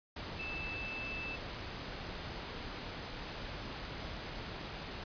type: tone in noise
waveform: sine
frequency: 2637 Hz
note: E7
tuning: in tune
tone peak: -40 dBFS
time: 0.39-1.36 s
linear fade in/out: 5 ms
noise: pink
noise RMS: -43 dBFS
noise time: 0.16-5.04 s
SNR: 0 dB
effects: resampled to 11025 Hz